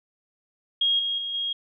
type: tone with level steps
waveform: sine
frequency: 3267 Hz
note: G#7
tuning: 29 cents flat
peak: -19 / -24 / -28 / -25 dBFS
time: 0.81-1.53 s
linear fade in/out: 5 ms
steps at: 0.99 / 1.18 / 1.34 s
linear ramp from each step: 2 ms
effects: none